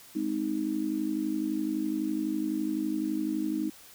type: chord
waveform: sine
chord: Ab major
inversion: none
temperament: just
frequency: 207.7 / 259.6 / 311.5 Hz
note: Ab3 / C4 / Eb4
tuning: 0 / -13 / +2 cents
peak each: -35 / -34 / -29 dBFS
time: 0.15-3.7 s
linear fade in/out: 10 ms
effects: white hiss -52 dBFS RMS until 3.94 s